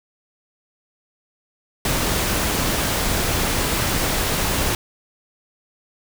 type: noise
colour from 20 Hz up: pink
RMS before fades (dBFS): -21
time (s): 1.85-4.75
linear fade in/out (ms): 2
effects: none